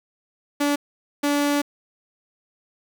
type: tone bursts at uneven times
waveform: sawtooth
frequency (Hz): 288.5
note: D4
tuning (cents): -31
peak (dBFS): -15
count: 2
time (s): 0.6-0.76 / 1.23-1.62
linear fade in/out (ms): 10
effects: 7-bit